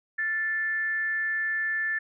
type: tone with frequency modulation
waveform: sine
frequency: 1760 Hz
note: A6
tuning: in tune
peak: -25 dBFS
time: 0.18-1.99 s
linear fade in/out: 10 ms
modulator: 374 Hz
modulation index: 0.26
effects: none